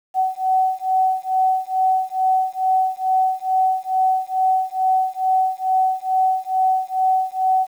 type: beating tone pair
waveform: sine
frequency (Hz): 752 / 754.3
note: F#5 / F#5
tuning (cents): +28 / +33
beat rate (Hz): 2.3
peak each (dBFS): -19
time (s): 0.14-7.67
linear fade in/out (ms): 50
effects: 8-bit